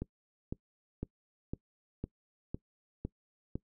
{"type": "click train", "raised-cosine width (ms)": 3, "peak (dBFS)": -23, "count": 8, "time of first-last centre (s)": [0.02, 3.555], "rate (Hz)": 1.98, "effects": ["noise-tail reverb RT60 0.1 s tail -22 dB re dry"]}